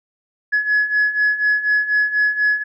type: beating tone pair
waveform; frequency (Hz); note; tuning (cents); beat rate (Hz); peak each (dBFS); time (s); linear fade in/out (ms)
sine; 1691 / 1695.1; G#6 / G#6; +31 / +35; 4.1; -19 / -15; 0.52-2.64; 20
effects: tanh soft clip ceiling -10 dBFS